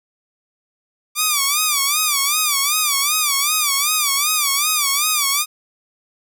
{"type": "tone with vibrato", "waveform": "5% pulse", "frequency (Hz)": 1174.7, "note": "D6", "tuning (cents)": 0, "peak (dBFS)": -4, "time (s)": [1.15, 5.46], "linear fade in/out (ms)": 50, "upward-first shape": "sine", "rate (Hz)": 2.6, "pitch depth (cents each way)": 120, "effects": []}